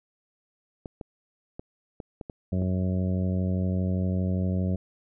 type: clicks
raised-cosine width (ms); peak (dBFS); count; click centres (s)
2; -23; 7; 0.858 / 1.012 / 1.595 / 2.002 / 2.212 / 2.298 / 2.621
type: harmonic tone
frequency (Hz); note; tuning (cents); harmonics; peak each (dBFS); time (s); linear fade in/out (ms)
92.5; F#2; 0; 1 / 2 / 3 / 4 / 5 / 6 / 7; -26 / -27 / -38 / -40 / -42 / -40 / -42; 2.52-4.76; 5
effects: none